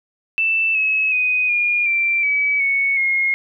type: tone with pitch steps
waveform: sine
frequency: 2654 / 2575 / 2499 / 2425 / 2354 / 2284 / 2216 / 2151 Hz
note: E7 / E7 / D#7 / D#7 / D7 / D7 / C#7 / C7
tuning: +11 / -41 / +7 / -45 / +3 / -49 / -1 / +47 cents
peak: -15 dBFS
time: 0.38-3.34 s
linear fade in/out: 0 ms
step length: 370 ms
effects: none